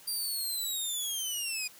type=linear sweep; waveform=15% pulse; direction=down; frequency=4768 to 2446 Hz; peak=-25 dBFS; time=0.07-1.68 s; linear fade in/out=10 ms; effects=white hiss -54 dBFS RMS until 1.79 s + high-pass 60 Hz 12 dB/octave